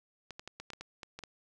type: clicks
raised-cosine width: 0.2 ms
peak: -26 dBFS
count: 10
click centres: 0.307 / 0.395 / 0.476 / 0.6 / 0.703 / 0.734 / 0.81 / 1.032 / 1.19 / 1.237 s
effects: none